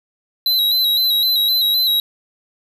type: tone with vibrato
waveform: square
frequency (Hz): 3947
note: B7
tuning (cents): -2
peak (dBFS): -14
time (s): 0.46-2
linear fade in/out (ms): 2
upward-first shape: square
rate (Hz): 3.9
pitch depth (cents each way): 43
effects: none